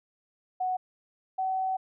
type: tone pair in turn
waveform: sine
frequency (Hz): 740 / 756.9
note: F#5 / F#5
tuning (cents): 0 / +39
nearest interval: unison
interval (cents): 39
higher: second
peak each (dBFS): -26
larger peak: neither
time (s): 0.6-0.77 / 1.38-1.77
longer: second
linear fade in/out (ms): 10
effects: none